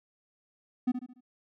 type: tone with echo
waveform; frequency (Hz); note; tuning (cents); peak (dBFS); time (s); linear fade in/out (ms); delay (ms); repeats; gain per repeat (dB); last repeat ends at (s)
triangle; 250; B3; +21; -21; 0.87-0.92; 10; 72; 4; -8; 1.208
effects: none